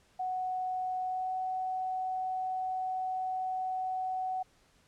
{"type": "tone with pitch glide", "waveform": "sine", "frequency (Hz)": [741, 747.4], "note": ["F#5", "F#5"], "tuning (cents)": [2, 17], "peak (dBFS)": -31, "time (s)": [0.19, 4.43], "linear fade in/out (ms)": 10, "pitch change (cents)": 15, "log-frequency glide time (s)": [1.05, 1.33], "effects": ["pink hiss -66 dBFS RMS until 4.87 s", "low-pass 9000 Hz 12 dB/octave"]}